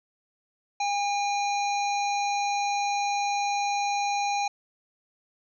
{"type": "harmonic tone", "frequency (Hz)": 810, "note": "G#5", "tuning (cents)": -43, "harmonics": [1, 3, 5, 7, 8], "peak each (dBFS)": [-25, -33, -37, -42, -39], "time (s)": [0.8, 4.48], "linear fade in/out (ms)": 5, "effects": []}